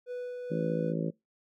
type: tone with tremolo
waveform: triangle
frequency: 493.9 Hz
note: B4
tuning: in tune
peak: -32 dBFS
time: 0.06-0.94 s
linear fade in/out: 50 ms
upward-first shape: sine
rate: 2.3 Hz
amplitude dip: 25%
type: harmonic tone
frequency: 55 Hz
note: A1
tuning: in tune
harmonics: 3 / 4 / 5 / 6 / 7 / 8 / 9 / 10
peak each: -32 / -37 / -38 / -39 / -40 / -44 / -39 / -41 dBFS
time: 0.5-1.11 s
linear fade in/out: 20 ms
effects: noise-tail reverb RT60 0.2 s tail -24 dB re dry